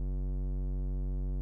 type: tone with low-pass filter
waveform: square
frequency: 47 Hz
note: F#1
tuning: 28 cents sharp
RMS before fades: -33 dBFS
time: 0-1.41 s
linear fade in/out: 0 ms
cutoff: 340 Hz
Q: 0.56
effects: 12-bit